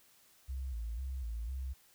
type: tone with vibrato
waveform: sine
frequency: 60.7 Hz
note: B1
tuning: 29 cents flat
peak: -36 dBFS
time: 0.48-1.74 s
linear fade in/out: 20 ms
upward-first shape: square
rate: 2 Hz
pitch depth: 130 cents each way
effects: white hiss -65 dBFS RMS until 1.94 s